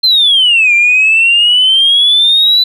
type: exponential two-way sweep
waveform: sine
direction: down then up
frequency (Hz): 4186 to 2363 to 4006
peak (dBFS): -4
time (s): 0.03-2.64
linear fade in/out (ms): 10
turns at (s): 0.74
effects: tanh soft clip ceiling -1 dBFS